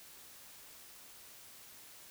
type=silence; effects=white hiss -55 dBFS RMS until 2.1 s